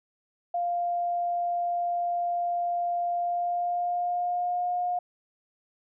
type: tone with pitch glide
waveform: sine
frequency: 698.5 to 714 Hz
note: F5 to F5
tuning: 0 to +38 cents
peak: -25 dBFS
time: 0.54-4.99 s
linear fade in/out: 5 ms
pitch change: +38 cents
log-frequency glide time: 3.16-4.7 s
effects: none